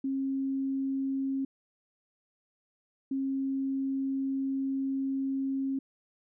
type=tone pair in turn; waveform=sine; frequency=270 / 270 Hz; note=C#4 / C#4; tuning=-45 / -45 cents; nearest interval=unison; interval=0 cents; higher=neither; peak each=-28 dBFS; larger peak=neither; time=0.04-1.45 / 3.11-5.79 s; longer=second; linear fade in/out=5 ms; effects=none